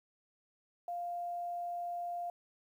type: tone with quantisation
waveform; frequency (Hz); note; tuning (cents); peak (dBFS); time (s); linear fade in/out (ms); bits
sine; 698.5; F5; 0; -36; 0.88-2.3; 2; 11
effects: none